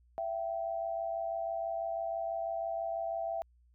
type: tone pair together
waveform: sine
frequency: 668 / 774.1 Hz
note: E5 / G5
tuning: +23 / -22 cents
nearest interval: minor third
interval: 255 cents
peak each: -34 / -38 dBFS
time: 0.18-3.42 s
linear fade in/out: 0 ms
effects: added 60 Hz sine -62 dBFS peak until 3.74 s